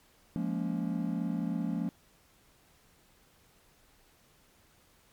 triangle chord, Bb minor seventh, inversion second, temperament just, 174.81 / 209.8 / 233.1 / 279.7 Hz, F3 / Ab3 / Bb3 / Db4, +2 / +18 / 0 / +16 cents, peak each -32 / -34 / -34 / -35 dBFS, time 0.36-1.89 s, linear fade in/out 0 ms, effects pink hiss -64 dBFS RMS until 5.12 s + MP3 96 kbps

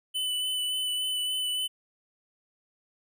square tone with vibrato, 3000 Hz, F#7, 23 cents sharp, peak -28 dBFS, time 0.14-1.68 s, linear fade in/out 20 ms, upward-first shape sine, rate 3.5 Hz, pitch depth 15 cents each way, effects none

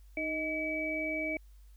sine tone cluster, 310.2 / 630 / 2287 Hz, D#4 / D#5 / D7, -5 / +21 / -47 cents, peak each -37 / -37 / -34 dBFS, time 0.17-1.37 s, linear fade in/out 2 ms, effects added 50 Hz sine -52 dBFS peak until 1.76 s + white hiss -71 dBFS RMS until 1.76 s

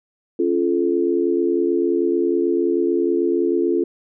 sine chord, Db augmented, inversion none, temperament just, 277.2 / 346.5 / 433.1 Hz, Db4 / F4 / A4, 0 / -14 / -27 cents, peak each -23 / -18 / -22 dBFS, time 0.39-3.84 s, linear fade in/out 5 ms, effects none

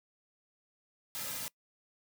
white noise with comb filter, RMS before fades -39 dBFS, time 1.15-1.48 s, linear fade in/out 0 ms, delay 2.7 ms, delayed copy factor -0.7, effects noise-tail reverb RT60 0.1 s tail -23 dB re dry

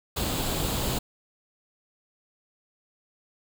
pink noise with comb filter, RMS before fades -28 dBFS, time 0.16-0.99 s, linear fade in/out 10 ms, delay 0.26 ms, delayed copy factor +0.5, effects none

